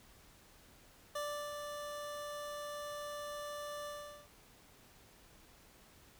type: tone with ADSR envelope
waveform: 25% pulse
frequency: 587.3 Hz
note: D5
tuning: in tune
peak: -33 dBFS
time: 1.15-4.29 s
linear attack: 7 ms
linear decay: 350 ms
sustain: -5 dB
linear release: 430 ms
effects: pink hiss -62 dBFS RMS until 6.19 s